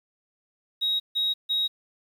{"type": "tone bursts", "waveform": "sine", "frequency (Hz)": 3793, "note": "A#7", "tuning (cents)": 29, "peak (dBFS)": -21, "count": 3, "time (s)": [0.81, 1.68], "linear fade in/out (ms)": 20, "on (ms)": 190, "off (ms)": 150, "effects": ["tanh soft clip ceiling -18 dBFS", "9-bit"]}